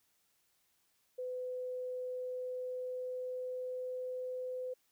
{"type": "tone with pitch glide", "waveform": "sine", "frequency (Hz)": [504, 507.2], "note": ["B4", "B4"], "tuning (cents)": [35, 46], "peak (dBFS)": -37, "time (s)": [1.18, 4.74], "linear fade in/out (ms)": 10, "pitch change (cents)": 11, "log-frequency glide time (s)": [2.08, 4.62], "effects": ["white hiss -75 dBFS RMS until 4.91 s"]}